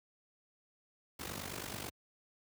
pink noise with amplitude modulation, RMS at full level -39 dBFS, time 1.19-1.9 s, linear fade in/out 10 ms, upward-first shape sine, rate 49.2 Hz, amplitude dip 75%, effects high-pass 80 Hz 12 dB/octave

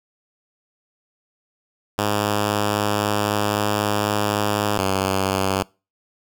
5% pulse tone pair in turn, 103.83 / 96.37 Hz, G#2 / G2, 0 / -29 cents, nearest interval minor second, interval 129 cents, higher first, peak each -8 dBFS, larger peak neither, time 1.98-4.78 / 4.78-5.63 s, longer first, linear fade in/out 5 ms, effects noise-tail reverb RT60 0.3 s tail -24 dB re dry

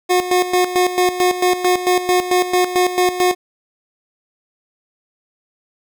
25% pulse tone with tremolo, 362 Hz, F#4, 38 cents flat, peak -8 dBFS, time 0.09-3.35 s, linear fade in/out 20 ms, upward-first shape square, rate 4.5 Hz, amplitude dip 70%, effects none

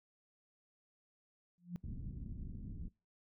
sine tone with exponential growth, 175.5 Hz, F3, 9 cents sharp, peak -35 dBFS, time 1.58-1.76 s, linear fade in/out 0 ms, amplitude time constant 38 ms
pink low-pass noise, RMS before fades -45 dBFS, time 1.83-2.89 s, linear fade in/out 10 ms, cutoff 220 Hz, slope 24 dB/octave
effects noise-tail reverb RT60 0.3 s tail -25 dB re dry

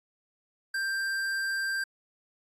sine tone with tanh clipping, 1579 Hz, G6, 12 cents sharp, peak -30 dBFS, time 0.74-1.84 s, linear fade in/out 5 ms, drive 15 dB, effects AAC 48 kbps

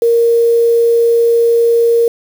sine tone with quantisation, 466.2 Hz, A#4, in tune, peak -7 dBFS, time 0.02-2.08 s, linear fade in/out 2 ms, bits 5, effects none

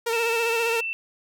sawtooth tone with vibrato, 461.4 Hz, A#4, 18 cents flat, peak -19 dBFS, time 0.06-0.81 s, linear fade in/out 10 ms, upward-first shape sine, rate 15 Hz, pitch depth 40 cents each way
sine tone with pitch glide, 2637 to 2674 Hz, E7 to E7, 0 to +24 cents, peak -26 dBFS, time 0.13-0.93 s, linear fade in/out 0 ms, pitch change +24 cents, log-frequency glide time 0.28-0.79 s
effects none

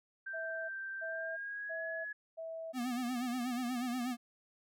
sine tone with pitch glide, 1568 to 1690.3 Hz, G6 to G#6, 0 to +30 cents, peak -39 dBFS, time 0.26-2.13 s, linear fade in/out 10 ms, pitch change +130 cents, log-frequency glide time 1.03-1.84 s
sine tone bursts, 652 Hz, E5, 19 cents flat, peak -40 dBFS, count 4, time 0.33-2.73 s, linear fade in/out 20 ms, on 360 ms, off 320 ms
square tone with vibrato, 246.9 Hz, B3, in tune, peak -35 dBFS, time 2.73-4.17 s, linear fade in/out 50 ms, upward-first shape sine, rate 8.3 Hz, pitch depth 79 cents each way
effects none

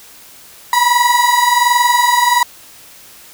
35% pulse tone pair together, 960 / 981.3 Hz, B5 / B5, -49 / -11 cents, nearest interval unison, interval 38 cents, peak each -11 dBFS, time 0.73-2.43 s, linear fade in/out 2 ms, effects white hiss -40 dBFS RMS until 3.33 s

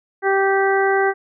harmonic tone, 390 Hz, G4, 9 cents flat, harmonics 1 / 2 / 3 / 4 / 5, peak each -17 / -20 / -27 / -22 / -25 dBFS, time 0.22-1.14 s, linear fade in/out 50 ms, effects none

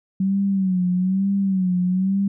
sine tone with vibrato, 188.7 Hz, F#3, 34 cents sharp, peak -17 dBFS, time 0.2-2.28 s, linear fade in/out 5 ms, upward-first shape sine, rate 1.1 Hz, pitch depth 85 cents each way, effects none

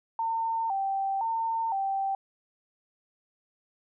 sine tone with vibrato, 841 Hz, G#5, 22 cents sharp, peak -26 dBFS, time 0.19-2.15 s, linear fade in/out 2 ms, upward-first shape square, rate 0.98 Hz, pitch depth 130 cents each way, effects none

